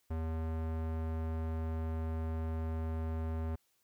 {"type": "tone with low-pass filter", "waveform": "square", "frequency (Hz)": 80.5, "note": "E2", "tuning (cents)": -41, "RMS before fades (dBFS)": -36, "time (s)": [0.1, 3.56], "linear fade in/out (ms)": 10, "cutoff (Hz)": 1300, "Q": 0.64, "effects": ["white hiss -75 dBFS RMS until 3.83 s"]}